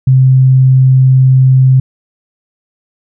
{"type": "tone", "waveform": "sine", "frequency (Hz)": 130.81, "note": "C3", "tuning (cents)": 0, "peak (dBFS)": -3, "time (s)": [0.07, 1.8], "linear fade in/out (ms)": 5, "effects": []}